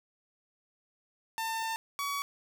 sawtooth tone pair in turn, 898 / 1131.4 Hz, A5 / C#6, +35 / +35 cents, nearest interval major third, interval 400 cents, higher second, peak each -28 dBFS, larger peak neither, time 1.38-1.76 / 1.99-2.22 s, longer first, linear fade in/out 0 ms, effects none

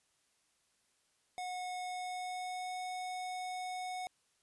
square tone with pitch glide, 729 to 734.9 Hz, F#5 to F#5, -26 to -12 cents, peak -39 dBFS, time 1.38-4.07 s, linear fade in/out 0 ms, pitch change +14 cents, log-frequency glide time 1.82-2.77 s, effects white hiss -75 dBFS RMS until 4.42 s + resampled to 24000 Hz

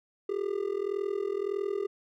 triangle tone with amplitude modulation, 400 Hz, G4, 35 cents sharp, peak -23 dBFS, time 0.29-1.87 s, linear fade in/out 5 ms, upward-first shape sine, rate 41.7 Hz, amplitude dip 90%, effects none

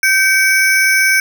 square ring-modulated tone, 1911 Hz, A#6, 43 cents sharp, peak -7 dBFS, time 0.03-1.2 s, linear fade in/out 2 ms, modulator 357 Hz, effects none

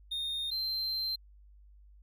triangle tone pair in turn, 3678 / 4128 Hz, A#7 / C8, -24 / -24 cents, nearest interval major second, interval 200 cents, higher second, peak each -31 / -30 dBFS, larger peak second, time 0.11-0.51 / 0.51-1.16 s, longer second, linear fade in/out 10 ms, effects added 50 Hz sine -54 dBFS peak until 2.02 s

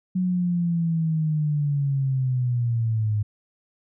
sine linear sweep, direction down, 185 to 103.83 Hz, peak -20 dBFS, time 0.15-3.23 s, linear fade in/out 10 ms, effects none

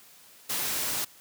white noise, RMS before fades -30 dBFS, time 0.49-1.05 s, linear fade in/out 10 ms, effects white hiss -54 dBFS RMS until 1.2 s + high-pass 80 Hz 12 dB/octave

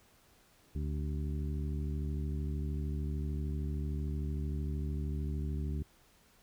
harmonic tone with a mistuned harmonic, 73.2 Hz, D2, 5 cents flat, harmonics 1 / 2 / 3 / 4 / 5, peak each -34 / -39 / -44 / -47 / -50 dBFS, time 0.75-5.83 s, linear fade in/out 5 ms, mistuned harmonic 5, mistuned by +88 cents, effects pink hiss -65 dBFS RMS until 6.42 s

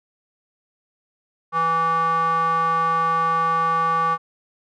square tone with band-pass filter, 164.81 Hz, E3, in tune, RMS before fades -20 dBFS, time 1.52-4.18 s, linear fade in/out 50 ms, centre 1100 Hz, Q 8.1, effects none

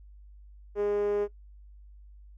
5% pulse tone with band-pass filter, 205.3 Hz, G#3, 20 cents flat, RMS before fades -28 dBFS, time 0.75-1.28 s, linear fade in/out 50 ms, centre 430 Hz, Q 8, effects noise-tail reverb RT60 0.1 s tail -18 dB re dry + added 50 Hz sine -48 dBFS peak until 2.37 s

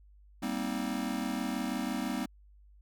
square chord, C minor seventh, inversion second, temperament just, 196.22 / 235.5 / 261.6 / 314 Hz, G3 / Bb3 / C4 / Eb4, +2 / +18 / 0 / +16 cents, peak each -39 / -37 / -37 / -40 dBFS, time 0.42-2.26 s, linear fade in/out 10 ms, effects added 50 Hz sine -55 dBFS peak until 2.81 s

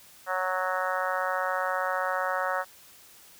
harmonic tone, 185 Hz, F#3, in tune, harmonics 3 / 4 / 5 / 6 / 7 / 8 / 9 / 10, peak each -32 / -34 / -35 / -34 / -33 / -34 / -38 / -38 dBFS, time 0.26-2.65 s, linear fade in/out 50 ms, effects white hiss -53 dBFS RMS until 3.39 s

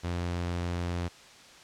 sawtooth tone, 87.31 Hz, F2, in tune, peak -26 dBFS, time 0.03-1.09 s, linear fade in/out 20 ms, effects white hiss -52 dBFS RMS until 1.63 s + low-pass 6000 Hz 12 dB/octave

